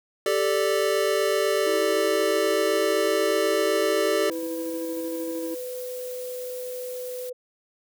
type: chord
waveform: square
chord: G suspended second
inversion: none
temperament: equal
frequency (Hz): 392 / 440 / 587.3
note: G4 / A4 / D5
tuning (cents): 0 / 0 / 0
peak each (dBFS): -26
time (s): 0.26-4.3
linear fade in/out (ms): 2
type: tone with tremolo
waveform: triangle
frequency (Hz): 326.8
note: E4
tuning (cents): -15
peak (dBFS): -27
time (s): 1.66-5.55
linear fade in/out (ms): 10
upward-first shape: square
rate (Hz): 13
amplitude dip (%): 25
type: tone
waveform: sine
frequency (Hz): 501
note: B4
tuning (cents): +25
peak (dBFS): -31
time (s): 4.3-7.33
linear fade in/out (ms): 10
type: noise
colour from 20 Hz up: blue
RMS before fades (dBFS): -41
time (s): 4.31-7.3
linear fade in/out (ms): 10
effects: none